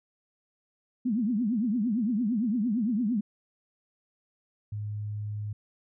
sine tone with vibrato, 226 Hz, A3, 47 cents sharp, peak -24 dBFS, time 1.05-3.21 s, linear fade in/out 10 ms, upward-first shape triangle, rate 8.8 Hz, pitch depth 270 cents each way
sine tone, 104.8 Hz, G#2, 16 cents sharp, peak -31 dBFS, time 4.72-5.53 s, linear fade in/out 5 ms
effects none

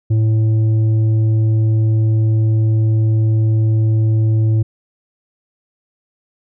sine tone with tanh clipping, 110 Hz, A2, in tune, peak -12 dBFS, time 0.1-4.63 s, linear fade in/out 10 ms, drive 6 dB, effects none

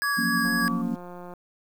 square tone with vibrato, 1661.2 Hz, G#6, in tune, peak -25 dBFS, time 0.02-0.68 s, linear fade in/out 0 ms, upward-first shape square, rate 4.3 Hz, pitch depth 8 cents each way
sine tone with tremolo, 1143 Hz, D6, 47 cents flat, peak -27 dBFS, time 0.03-0.82 s, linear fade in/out 5 ms, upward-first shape sine, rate 3.6 Hz, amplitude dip 60%
sine chord, Gb major seventh, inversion third, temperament equal, 174.61 / 185 / 233.1 / 277.2 Hz, F3 / Gb3 / Bb3 / Db4, 0 / 0 / 0 / 0 cents, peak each -32 / -33 / -27 / -32 dBFS, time 0.17-0.96 s, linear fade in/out 20 ms
click train, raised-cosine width 1 ms, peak -28 dBFS, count 158, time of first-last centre 0.45-1.337 s, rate 177 Hz
effects 9-bit

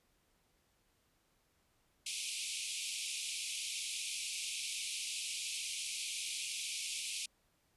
pink band-pass noise, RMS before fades -41 dBFS, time 2.06-7.26 s, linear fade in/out 5 ms, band 2300 to 11000 Hz, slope 96 dB/octave, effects pink hiss -75 dBFS RMS until 7.76 s + resampled to 32000 Hz

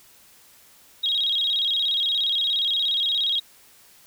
sine tone with vibrato, 3520 Hz, A7, in tune, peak -20 dBFS, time 1.03-3.4 s, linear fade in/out 10 ms, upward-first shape square, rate 17 Hz, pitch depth 130 cents each way, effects white hiss -53 dBFS RMS until 4.06 s

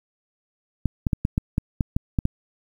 clicks, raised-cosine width 5 ms, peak -8 dBFS, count 10, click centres 0.857 / 1.068 / 1.132 / 1.251 / 1.379 / 1.581 / 1.808 / 1.965 / 2.188 / 2.254 s, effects 8-bit

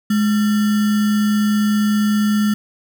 sine tone with sample-and-hold, 210 Hz, G#3, 19 cents sharp, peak -13 dBFS, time 0.1-2.54 s, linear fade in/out 5 ms, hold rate 1575 Hz, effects none

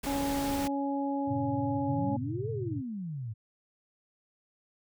pink noise, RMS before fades -37 dBFS, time 0.03-0.68 s, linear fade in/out 10 ms
harmonic tone, 278.8 Hz, C#4, 10 cents sharp, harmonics 1 / 2 / 3, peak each -30 / -37 / -35 dBFS, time 0.06-2.17 s, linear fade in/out 10 ms
sine chord, G diminished, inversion none, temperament equal, 98 / 116.54 / 138.59 Hz, G2 / Bb2 / Db3, 0 / 0 / 0 cents, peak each -40 / -35 / -39 dBFS, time 1.27-2.82 s, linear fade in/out 20 ms
sine exponential two-way sweep, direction up then down, 103.83 to 460.7 to 103.83 Hz, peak -34 dBFS, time 1.77-3.34 s, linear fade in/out 20 ms, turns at 2.5 s
effects none

